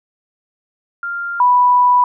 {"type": "tone pair in turn", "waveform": "sine", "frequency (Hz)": [1395, 986.4], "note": ["F6", "B5"], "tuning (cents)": [-2, -2], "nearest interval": "tritone", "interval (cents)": 600, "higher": "first", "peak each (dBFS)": [-20, -8], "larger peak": "second", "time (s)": [[1.03, 1.4], [1.4, 2.04]], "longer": "second", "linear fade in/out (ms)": 2, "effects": []}